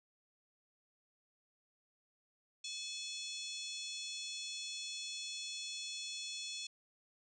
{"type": "harmonic tone with a mistuned harmonic", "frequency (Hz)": 855, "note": "A5", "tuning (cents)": -50, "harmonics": [3, 4, 5, 6, 7, 8, 9, 10], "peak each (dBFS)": [-49, -46, -48, -51, -53, -51, -57, -55], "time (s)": [2.64, 6.67], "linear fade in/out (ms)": 5, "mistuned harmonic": 6, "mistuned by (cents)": 92, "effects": []}